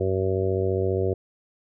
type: harmonic tone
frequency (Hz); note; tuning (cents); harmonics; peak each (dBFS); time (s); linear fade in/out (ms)
94.8; F#2; +43; 1 / 2 / 3 / 4 / 5 / 6 / 7; -26 / -35 / -36 / -25 / -28 / -33 / -35; 0-1.14; 10
effects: none